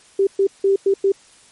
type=tone bursts at uneven times; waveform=sine; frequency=392 Hz; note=G4; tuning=in tune; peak=-12 dBFS; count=5; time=0.19-0.27 / 0.39-0.47 / 0.64-0.76 / 0.86-0.94 / 1.04-1.12 s; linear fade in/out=5 ms; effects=white hiss -50 dBFS RMS until 1.51 s + MP3 48 kbps